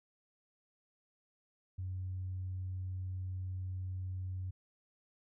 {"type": "tone", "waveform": "sine", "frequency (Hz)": 92.7, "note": "F#2", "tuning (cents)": 4, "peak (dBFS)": -36, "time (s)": [1.78, 4.51], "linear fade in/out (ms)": 10, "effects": ["tanh soft clip ceiling -32 dBFS"]}